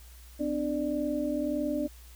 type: tone cluster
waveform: sine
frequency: 256.5 / 298.1 / 592 Hz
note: C4 / D4 / D5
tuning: -34 / +26 / +14 cents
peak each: -33 / -30 / -33 dBFS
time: 0.39-1.88 s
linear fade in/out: 20 ms
effects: added 60 Hz sine -48 dBFS peak until 2.15 s + white hiss -56 dBFS RMS until 2.15 s